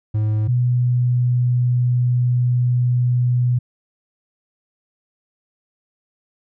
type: tone pair in turn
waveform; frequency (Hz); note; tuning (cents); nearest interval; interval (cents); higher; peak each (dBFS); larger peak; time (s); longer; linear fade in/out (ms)
triangle / sine; 107.5 / 123.33; A2 / B2; -40 / -2; major second; 238; second; -14; neither; 0.14-0.48 / 0.48-3.59; second; 10
effects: none